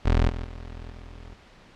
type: tone with level steps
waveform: 25% pulse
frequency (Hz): 41.63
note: E1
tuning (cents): +18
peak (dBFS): -14 / -26 / -33 / -37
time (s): 0.05-1.35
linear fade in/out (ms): 10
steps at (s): 0.29 / 0.44 / 0.91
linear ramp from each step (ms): 2
effects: pink hiss -52 dBFS RMS until 1.75 s + low-pass 4000 Hz 12 dB/octave